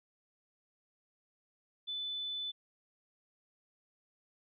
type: tone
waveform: sine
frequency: 3500 Hz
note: A7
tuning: 10 cents flat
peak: -36 dBFS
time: 1.87-2.52 s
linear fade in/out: 20 ms
effects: none